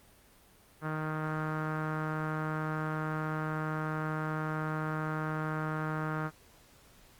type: tone with low-pass filter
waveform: sawtooth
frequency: 155.56 Hz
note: D#3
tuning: in tune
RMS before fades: -34 dBFS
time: 0.81-6.31 s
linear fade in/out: 50 ms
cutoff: 1400 Hz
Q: 3.8
effects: pink hiss -60 dBFS RMS until 7.19 s + Opus 32 kbps